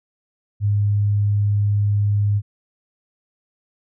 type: tone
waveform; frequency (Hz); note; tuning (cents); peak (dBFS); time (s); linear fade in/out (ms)
sine; 102.7; G#2; -19; -15; 0.6-2.42; 50
effects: none